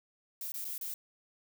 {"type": "noise with dropouts", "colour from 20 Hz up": "violet", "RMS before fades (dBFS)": -39, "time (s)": [0.41, 0.94], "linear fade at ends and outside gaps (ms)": 2, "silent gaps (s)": [[0.52, 0.54], [0.646, 0.651], [0.78, 0.811]], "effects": []}